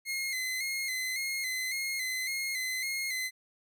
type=tone with vibrato; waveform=sawtooth; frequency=2093 Hz; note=C7; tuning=in tune; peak=-28 dBFS; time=0.05-3.31 s; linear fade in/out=50 ms; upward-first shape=square; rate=1.8 Hz; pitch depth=45 cents each way; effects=none